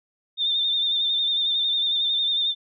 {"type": "tone with vibrato", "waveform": "sine", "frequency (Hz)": 3611, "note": "A7", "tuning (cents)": 44, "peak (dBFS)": -20, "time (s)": [0.37, 2.55], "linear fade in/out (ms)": 50, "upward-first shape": "sine", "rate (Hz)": 11, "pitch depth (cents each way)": 41, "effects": []}